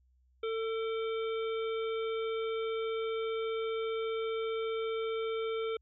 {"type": "harmonic tone with a mistuned harmonic", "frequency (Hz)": 447.5, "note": "A4", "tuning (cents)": 29, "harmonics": [1, 3, 5, 7, 8], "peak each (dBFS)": [-32, -42, -46, -49, -50], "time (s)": [0.43, 5.77], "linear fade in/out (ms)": 5, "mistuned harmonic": 5, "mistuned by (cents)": 47, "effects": ["added 63 Hz sine -65 dBFS peak until 5.81 s"]}